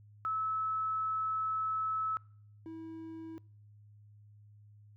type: tone pair in turn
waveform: sine / triangle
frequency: 1300 / 323.9 Hz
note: E6 / E4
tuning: -24 / -30 cents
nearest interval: 2 octaves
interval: 2406 cents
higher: first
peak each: -31 / -40 dBFS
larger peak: first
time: 0.25-2.17 / 2.66-3.38 s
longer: first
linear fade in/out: 0 ms
effects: noise-tail reverb RT60 0.6 s tail -25 dB re dry + added 104 Hz sine -55 dBFS peak until 4.96 s

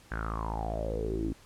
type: tone with low-pass filter sweep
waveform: sawtooth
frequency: 55 Hz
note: A1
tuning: in tune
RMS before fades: -33 dBFS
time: 0.11-1.33 s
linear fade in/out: 10 ms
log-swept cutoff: 1600 to 290 Hz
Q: 9.7
effects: pink hiss -57 dBFS RMS until 1.45 s + low-pass 11000 Hz 12 dB/octave

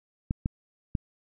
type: clicks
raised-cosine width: 5 ms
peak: -14 dBFS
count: 3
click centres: 0.309 / 0.459 / 0.952 s
effects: none

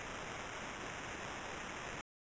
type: noise with sample-and-hold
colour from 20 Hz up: violet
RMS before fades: -45 dBFS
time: 0-2.01 s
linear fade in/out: 0 ms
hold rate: 4410 Hz
effects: resampled to 16000 Hz

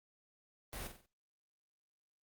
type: noise with echo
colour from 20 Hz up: pink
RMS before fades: -44 dBFS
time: 0.73-0.87 s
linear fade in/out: 0 ms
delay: 47 ms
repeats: 4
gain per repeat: -7 dB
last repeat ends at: 1.058 s
effects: noise-tail reverb RT60 0.2 s tail -19 dB re dry + Opus 32 kbps

